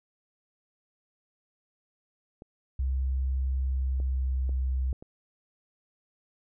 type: clicks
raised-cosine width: 2 ms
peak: -31 dBFS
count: 5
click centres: 2.421 / 4.001 / 4.493 / 4.929 / 5.025 s
type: tone with pitch glide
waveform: sine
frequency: 65.7 to 64.8 Hz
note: C2 to C2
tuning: +8 to -16 cents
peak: -25 dBFS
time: 2.79-4.93 s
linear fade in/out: 5 ms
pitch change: -24 cents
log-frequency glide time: 3.6-4.56 s
effects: none